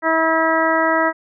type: harmonic tone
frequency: 323.2 Hz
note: E4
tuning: 34 cents flat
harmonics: 1 / 2 / 3 / 4 / 5 / 6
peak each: -22 / -19 / -21 / -21 / -23 / -22 dBFS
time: 0.02-1.13 s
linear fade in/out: 50 ms
effects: none